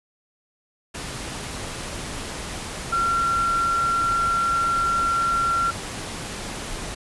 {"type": "tone in noise", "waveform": "sine", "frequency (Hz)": 1368, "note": "F6", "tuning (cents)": -36, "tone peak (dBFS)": -19, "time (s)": [2.92, 5.71], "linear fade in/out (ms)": 10, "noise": "pink", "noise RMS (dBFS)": -32, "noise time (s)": [0.94, 6.95], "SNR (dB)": 10, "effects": ["resampled to 24000 Hz"]}